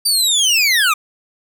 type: linear sweep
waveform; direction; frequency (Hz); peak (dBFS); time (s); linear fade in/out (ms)
25% pulse; down; 4708 to 1174.7; -8; 0.05-0.94; 10
effects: none